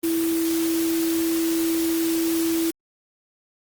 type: tone in noise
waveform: sine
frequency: 329.6 Hz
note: E4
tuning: in tune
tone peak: -20 dBFS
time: 0.03-2.71 s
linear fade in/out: 10 ms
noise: white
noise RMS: -31 dBFS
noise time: 0.03-2.71 s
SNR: +8 dB
effects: Opus 24 kbps